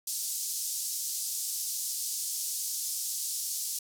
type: band-pass noise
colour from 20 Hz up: pink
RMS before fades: -34 dBFS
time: 0.07-3.79 s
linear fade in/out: 5 ms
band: 5300 to 14000 Hz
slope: 24 dB/octave
effects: none